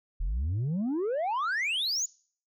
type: exponential sweep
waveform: sine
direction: up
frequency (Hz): 37.66 to 7100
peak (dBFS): -24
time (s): 0.2-2.06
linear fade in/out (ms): 10
effects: noise-tail reverb RT60 0.5 s tail -26 dB re dry + tanh soft clip ceiling -26 dBFS